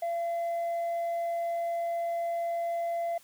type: tone with tanh clipping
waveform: sine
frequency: 681 Hz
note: F5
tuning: 44 cents flat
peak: -29 dBFS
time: 0.02-3.18 s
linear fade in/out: 5 ms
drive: 2 dB
effects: white hiss -58 dBFS RMS until 3.23 s + high-pass 60 Hz 12 dB/octave